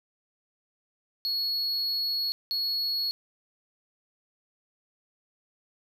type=tone bursts at uneven times; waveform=triangle; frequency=4349 Hz; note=C#8; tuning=34 cents flat; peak=-25 dBFS; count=2; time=1.25-2.32 / 2.51-3.11 s; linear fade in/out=0 ms; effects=none